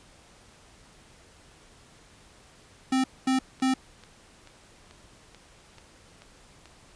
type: tone bursts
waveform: square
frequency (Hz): 261.6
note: C4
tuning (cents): 0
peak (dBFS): -22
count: 3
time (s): 2.92-3.74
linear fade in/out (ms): 5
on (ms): 120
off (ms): 230
type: click train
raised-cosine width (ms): 0.2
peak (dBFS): -31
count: 8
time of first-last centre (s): 3.6-6.657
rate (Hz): 2.29
effects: pink hiss -55 dBFS RMS until 6.95 s + resampled to 22050 Hz